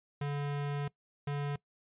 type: tone bursts at uneven times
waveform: square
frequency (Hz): 143.7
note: D3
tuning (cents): -37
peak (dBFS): -33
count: 2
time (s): 0.21-0.88 / 1.27-1.56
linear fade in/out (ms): 5
effects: noise-tail reverb RT60 0.1 s tail -21 dB re dry + resampled to 8000 Hz